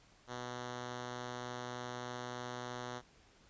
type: tone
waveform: 5% pulse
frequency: 123.3 Hz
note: B2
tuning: 2 cents flat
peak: -30 dBFS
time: 0.27-3.02 s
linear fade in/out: 50 ms
effects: pink hiss -65 dBFS RMS until 3.49 s + resampled to 16000 Hz